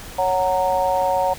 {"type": "chord", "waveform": "sine", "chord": "F# major", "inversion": "second", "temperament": "just", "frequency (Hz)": [555, 740, 925], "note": ["C#5", "F#5", "A#5"], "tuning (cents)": [2, 0, -14], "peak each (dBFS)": -21, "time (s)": [0.18, 1.34], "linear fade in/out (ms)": 10, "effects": ["added 60 Hz sine -45 dBFS peak until 1.38 s", "pink hiss -37 dBFS RMS until 1.38 s"]}